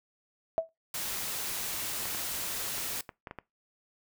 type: tone with exponential decay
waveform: sine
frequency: 654 Hz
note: E5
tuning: 14 cents flat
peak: -20 dBFS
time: 0.58-0.69 s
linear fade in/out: 0 ms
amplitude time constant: 22 ms
type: noise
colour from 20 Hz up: white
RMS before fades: -35 dBFS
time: 0.94-3.01 s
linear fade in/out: 2 ms
type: clicks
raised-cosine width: 0.5 ms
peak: -25 dBFS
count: 7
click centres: 2.056 / 2.148 / 2.781 / 3.092 / 3.272 / 3.311 / 3.387 s
effects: noise-tail reverb RT60 0.2 s tail -21 dB re dry